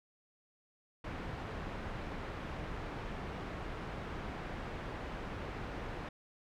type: low-pass noise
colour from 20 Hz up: pink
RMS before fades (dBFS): -42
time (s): 1.04-6.09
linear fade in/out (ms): 5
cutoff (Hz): 2000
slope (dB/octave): 12
effects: none